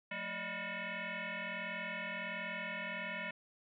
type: tone with frequency modulation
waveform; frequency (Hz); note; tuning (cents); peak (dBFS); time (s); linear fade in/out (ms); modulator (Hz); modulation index
sine; 179.8; F#3; -49; -38; 0.11-3.31; 5; 401; 6.3
effects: none